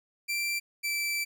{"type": "tone pair in turn", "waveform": "sawtooth", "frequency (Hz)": [2352, 2329], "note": ["D7", "D7"], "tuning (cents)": [2, -15], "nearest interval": "unison", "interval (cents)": 17, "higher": "first", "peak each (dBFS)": -25, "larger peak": "neither", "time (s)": [[0.28, 0.6], [0.83, 1.25]], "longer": "second", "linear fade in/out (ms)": 20, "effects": []}